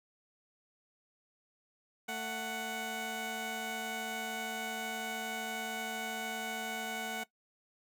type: tone pair together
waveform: 15% pulse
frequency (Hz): 222.7 / 740.9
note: A3 / F#5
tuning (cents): +21 / +2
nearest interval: octave + major sixth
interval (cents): 2081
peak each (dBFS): -35 / -31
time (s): 2.08-7.24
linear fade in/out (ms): 10
effects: noise-tail reverb RT60 0.1 s tail -18 dB re dry